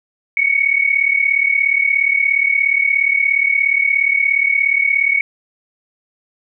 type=tone pair together; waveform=sine; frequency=2208 / 2245 Hz; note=C#7 / C#7; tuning=-7 / +21 cents; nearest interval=unison; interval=28 cents; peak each=-15 dBFS; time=0.37-5.21 s; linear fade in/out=2 ms; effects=none